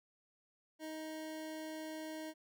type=tone; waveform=25% pulse; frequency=313.8 Hz; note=D#4; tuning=15 cents sharp; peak=-39 dBFS; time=0.79-2.34 s; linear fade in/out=50 ms; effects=none